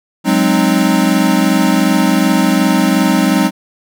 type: chord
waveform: square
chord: Ab dominant seventh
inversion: third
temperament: equal with one note detuned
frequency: 185 / 207.7 / 261.6 / 307.4 Hz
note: Gb3 / Ab3 / C4 / Eb4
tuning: 0 / 0 / 0 / -21 cents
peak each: -16 dBFS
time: 0.24-3.51 s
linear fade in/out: 50 ms
effects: none